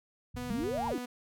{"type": "low-pass noise", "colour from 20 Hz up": "white", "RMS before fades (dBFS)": -44, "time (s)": [0.34, 0.94], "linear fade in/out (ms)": 5, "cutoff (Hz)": 160, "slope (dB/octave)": 96}
{"type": "tone with vibrato", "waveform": "sawtooth", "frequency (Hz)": 240, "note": "B3", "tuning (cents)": -49, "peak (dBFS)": -33, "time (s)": [0.36, 1.06], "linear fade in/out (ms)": 10, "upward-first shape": "square", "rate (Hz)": 3.6, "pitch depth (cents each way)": 48}
{"type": "exponential two-way sweep", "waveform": "sine", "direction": "up then down", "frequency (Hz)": [185, 988, 231.1], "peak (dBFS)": -31, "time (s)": [0.5, 0.98], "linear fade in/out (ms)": 0, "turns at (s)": 0.87}
{"effects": []}